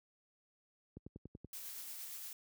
click train, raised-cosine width 3 ms, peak -35 dBFS, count 6, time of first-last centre 0.97-1.446 s, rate 10.5 Hz
blue noise with tremolo, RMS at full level -46 dBFS, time 1.53-2.33 s, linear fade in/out 2 ms, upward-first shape sine, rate 8.6 Hz, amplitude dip 25%
effects high-pass 60 Hz 12 dB/octave

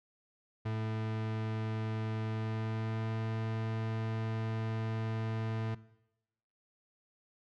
40% pulse tone with pitch glide, 110 to 111.28 Hz, A2 to A2, 0 to +20 cents, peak -32 dBFS, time 0.65-5.75 s, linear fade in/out 10 ms, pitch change +20 cents, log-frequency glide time 2.27-3.13 s, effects noise-tail reverb RT60 0.9 s tail -19 dB re dry + low-pass 3000 Hz 12 dB/octave

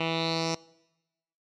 10% pulse tone with low-pass filter sweep, 163.9 Hz, E3, 10 cents flat, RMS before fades -29 dBFS, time 0-0.55 s, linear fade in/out 5 ms, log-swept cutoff 3000 to 5600 Hz, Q 5.2, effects noise-tail reverb RT60 1.0 s tail -23 dB re dry

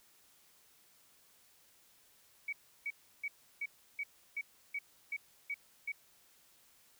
sine tone bursts, 2262 Hz, C#7, 34 cents sharp, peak -35 dBFS, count 10, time 2.48-5.92 s, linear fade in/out 5 ms, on 47 ms, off 330 ms, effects white hiss -66 dBFS RMS until 6.99 s

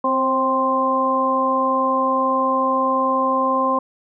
harmonic tone with a mistuned harmonic, 261.6 Hz, C4, in tune, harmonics 1 / 2 / 3 / 4, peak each -24 / -22 / -27 / -18 dBFS, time 0.04-3.79 s, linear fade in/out 5 ms, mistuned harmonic 2, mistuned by +29 cents, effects none

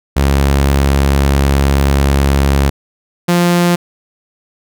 sawtooth tone pair in turn, 69.3 / 174.63 Hz, C#2 / F3, 0 / 0 cents, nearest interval octave + major third, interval 1600 cents, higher second, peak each -5 dBFS, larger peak neither, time 0.16-2.7 / 3.28-3.76 s, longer first, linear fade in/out 10 ms, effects none

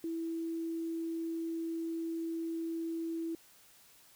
sine tone, 329.6 Hz, E4, in tune, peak -34 dBFS, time 0.04-3.35 s, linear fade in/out 2 ms, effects white hiss -61 dBFS RMS until 4.15 s

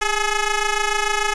10% pulse ring-modulated tone, 423.6 Hz, G#4, 34 cents sharp, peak -7 dBFS, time 0.01-1.34 s, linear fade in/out 10 ms, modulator 437 Hz, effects resampled to 22050 Hz + 8-bit

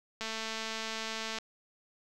click train, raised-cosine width 0.2 ms, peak -20 dBFS, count 262, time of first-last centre 0.21-1.386 s, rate 222 Hz, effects none

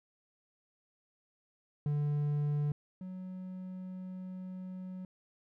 triangle tone pair in turn, 146.83 / 185.1 Hz, D3 / F#3, 0 / +1 cents, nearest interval major third, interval 401 cents, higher second, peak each -27 / -38 dBFS, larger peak first, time 1.86-2.72 / 3.01-5.05 s, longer second, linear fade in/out 2 ms, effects none

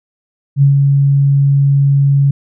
sine tone with ADSR envelope, 139.7 Hz, C#3, 14 cents sharp, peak -4 dBFS, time 0.56-2.31 s, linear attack 60 ms, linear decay 120 ms, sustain -3 dB, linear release 5 ms, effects none

